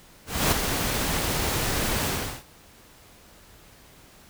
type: noise with ADSR envelope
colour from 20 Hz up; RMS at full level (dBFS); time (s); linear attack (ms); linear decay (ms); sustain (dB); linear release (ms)
pink; -20; 0.26-2.44; 260; 8; -6; 360
effects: pink hiss -52 dBFS RMS until 4.29 s